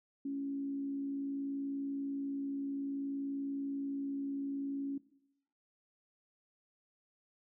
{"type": "tone with frequency modulation", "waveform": "sine", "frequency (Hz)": 277.2, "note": "C#4", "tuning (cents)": 0, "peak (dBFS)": -35, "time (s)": [0.25, 4.98], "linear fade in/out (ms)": 5, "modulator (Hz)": 60.6, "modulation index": 0.25, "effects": ["noise-tail reverb RT60 0.8 s tail -19 dB re dry"]}